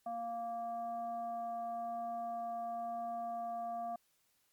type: tone with frequency modulation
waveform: sine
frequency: 698.5 Hz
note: F5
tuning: in tune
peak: -37 dBFS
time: 0.06-3.96 s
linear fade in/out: 5 ms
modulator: 466 Hz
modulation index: 0.45
effects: white hiss -75 dBFS RMS until 4.52 s + MP3 96 kbps